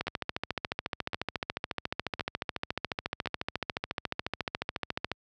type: two click trains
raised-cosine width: 0.3 ms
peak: -17 / -14 dBFS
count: 4 / 73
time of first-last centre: 0.07-3.258 / 0.01-5.116 s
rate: 0.941 / 14.1 Hz
effects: high-pass 60 Hz 12 dB/octave